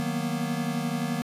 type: chord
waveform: square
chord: B major seventh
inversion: first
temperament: equal with one note detuned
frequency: 155.56 / 185 / 233.1 / 244.7 Hz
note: D#3 / F#3 / A#3 / B3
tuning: 0 / 0 / 0 / -16 cents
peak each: -33 / -35 / -32 / -33 dBFS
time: 0-1.22 s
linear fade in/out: 0 ms
effects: resampled to 32000 Hz